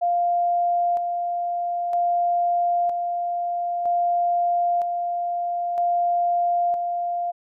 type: tone with tremolo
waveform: sine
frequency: 698.5 Hz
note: F5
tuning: in tune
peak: -18 dBFS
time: 0.01-7.32 s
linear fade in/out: 20 ms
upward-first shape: square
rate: 0.52 Hz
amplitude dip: 40%
effects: none